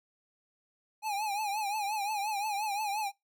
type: tone with vibrato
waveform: square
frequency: 830.6 Hz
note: G#5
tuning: in tune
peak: -31 dBFS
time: 1.02-3.12 s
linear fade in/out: 50 ms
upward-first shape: triangle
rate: 5.7 Hz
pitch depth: 110 cents each way
effects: noise-tail reverb RT60 0.2 s tail -24 dB re dry + MP3 96 kbps